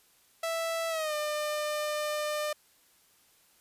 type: tone with pitch glide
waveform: sawtooth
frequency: 659.3 to 601.1 Hz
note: E5 to D5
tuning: 0 to +40 cents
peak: -26 dBFS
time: 0.43-2.53 s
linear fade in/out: 5 ms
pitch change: -160 cents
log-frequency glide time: 0.89-1.14 s
effects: white hiss -64 dBFS RMS until 3.6 s + resampled to 32000 Hz